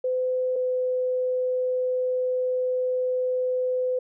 sine tone pair in turn, 509 / 506.4 Hz, C5 / B4, -48 / +43 cents, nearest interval unison, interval 9 cents, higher first, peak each -22 dBFS, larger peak neither, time 0.04-0.56 / 0.56-3.99 s, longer second, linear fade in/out 5 ms, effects none

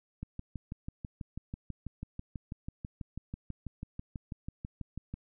click train, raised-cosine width 5 ms, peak -26 dBFS, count 31, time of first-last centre 0.23-5.14 s, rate 6.11 Hz, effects none

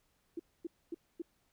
sine tone bursts, 336.2 Hz, E4, 34 cents sharp, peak -36 dBFS, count 4, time 0.37-1.22 s, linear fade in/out 5 ms, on 25 ms, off 250 ms, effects pink hiss -75 dBFS RMS until 1.52 s

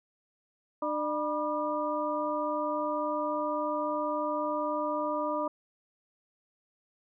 harmonic tone with a mistuned harmonic, 300.6 Hz, D4, 40 cents sharp, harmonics 1 / 2 / 3 / 4, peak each -35 / -32 / -34 / -35 dBFS, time 0.82-5.48 s, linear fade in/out 5 ms, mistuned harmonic 3, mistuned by +130 cents, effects none

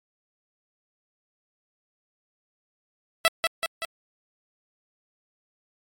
10% pulse tone with echo, 659.3 Hz, E5, in tune, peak -8 dBFS, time 3.25-3.28 s, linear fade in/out 0 ms, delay 190 ms, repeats 3, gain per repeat -4 dB, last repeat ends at 3.85 s, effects MP3 64 kbps

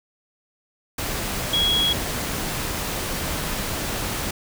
sine tone in noise, 3322 Hz, G#7, in tune, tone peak -18 dBFS, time 1.53-1.93 s, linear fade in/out 5 ms, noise pink, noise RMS -27 dBFS, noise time 0.98-4.31 s, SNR +6 dB, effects none

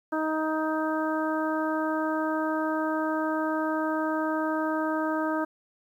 harmonic tone, 313.4 Hz, D#4, 13 cents sharp, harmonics 1 / 2 / 3 / 4 / 5, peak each -28 / -31 / -33 / -34 / -35 dBFS, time 0.12-5.45 s, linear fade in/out 10 ms, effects 10-bit

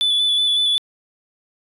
triangle tone with vibrato, 3467 Hz, A7, 26 cents flat, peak -13 dBFS, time 0.01-0.78 s, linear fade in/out 0 ms, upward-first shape square, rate 5.4 Hz, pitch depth 14 cents each way, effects tanh soft clip ceiling -9 dBFS

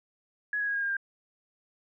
sine tone with pitch steps, 1680 / 1662.6 / 1645.4 / 1628.4 / 1611.6 / 1594.9 Hz, G#6 / G#6 / G#6 / G#6 / G6 / G6, +19 / +1 / -17 / -35 / +48 / +29 cents, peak -27 dBFS, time 0.53-0.968 s, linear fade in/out 2 ms, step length 73 ms, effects none

